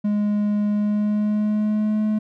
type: tone with pitch glide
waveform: triangle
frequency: 207.7 to 214 Hz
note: G#3 to A3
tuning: 0 to -48 cents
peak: -16 dBFS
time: 0.04-2.19 s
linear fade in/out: 10 ms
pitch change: +52 cents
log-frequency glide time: 0.71-2.04 s
effects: none